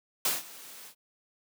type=noise with ADSR envelope; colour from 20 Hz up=white; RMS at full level=-26 dBFS; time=0.25-0.95 s; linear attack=3 ms; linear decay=170 ms; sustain=-21 dB; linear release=79 ms; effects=high-pass 200 Hz 12 dB/octave